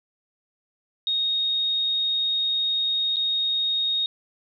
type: tone with dropouts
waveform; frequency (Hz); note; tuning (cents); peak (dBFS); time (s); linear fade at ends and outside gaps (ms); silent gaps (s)
sine; 3729; A#7; 0; -21; 1.07-4.06; 1; 3.16-3.167
effects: none